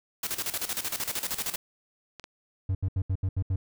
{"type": "noise with tremolo", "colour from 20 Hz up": "white", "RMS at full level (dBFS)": -30, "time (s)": [0.23, 1.56], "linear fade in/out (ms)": 5, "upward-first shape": "square", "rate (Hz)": 13, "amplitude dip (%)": 75}
{"type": "clicks", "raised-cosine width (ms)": 0.2, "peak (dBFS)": -25, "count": 2, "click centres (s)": [2.197, 2.241]}
{"type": "tone bursts", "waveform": "triangle", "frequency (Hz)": 94.4, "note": "F#2", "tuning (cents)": 35, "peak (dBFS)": -22, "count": 7, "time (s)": [2.69, 3.56], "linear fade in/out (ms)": 5, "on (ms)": 60, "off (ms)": 75}
{"effects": []}